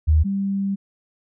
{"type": "tone pair in turn", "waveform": "sine", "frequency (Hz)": [77.78, 196.79], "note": ["D#2", "G3"], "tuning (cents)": [0, 7], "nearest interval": "octave + major third", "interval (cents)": 1607, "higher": "second", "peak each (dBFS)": [-12, -20], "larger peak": "first", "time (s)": [[0.07, 0.24], [0.24, 0.76]], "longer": "second", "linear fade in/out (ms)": 20, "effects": []}